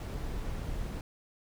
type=noise; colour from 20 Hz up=brown; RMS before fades=-36 dBFS; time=0-1.01 s; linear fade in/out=2 ms; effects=none